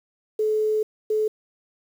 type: tone bursts at uneven times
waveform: sine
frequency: 430.6 Hz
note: A4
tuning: 37 cents flat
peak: -19 dBFS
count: 2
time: 0.39-0.83 / 1.1-1.28 s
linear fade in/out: 5 ms
effects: 8-bit